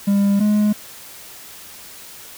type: tone pair in turn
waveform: triangle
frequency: 200.4 / 209.7 Hz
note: G3 / G#3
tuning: +38 / +17 cents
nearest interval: minor second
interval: 79 cents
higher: second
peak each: -11 dBFS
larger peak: neither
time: 0.07-0.4 / 0.4-0.73 s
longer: neither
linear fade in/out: 10 ms
effects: white hiss -39 dBFS RMS until 2.37 s